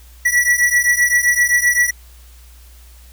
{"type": "beating tone pair", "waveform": "square", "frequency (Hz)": [1941, 1948.7], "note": ["B6", "B6"], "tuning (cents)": [-31, -24], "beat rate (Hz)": 7.7, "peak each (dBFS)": [-17, -15], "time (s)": [0.25, 1.91], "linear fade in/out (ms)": 10, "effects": ["added 60 Hz sine -40 dBFS peak until 3.12 s", "white hiss -49 dBFS RMS until 3.12 s"]}